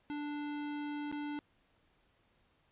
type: tone with dropouts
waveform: square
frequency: 293.7 Hz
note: D4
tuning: in tune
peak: -38 dBFS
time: 0.1-1.39 s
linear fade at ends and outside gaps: 0 ms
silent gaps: 1.115-1.125 s
effects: pink hiss -72 dBFS RMS until 2.71 s + resampled to 8000 Hz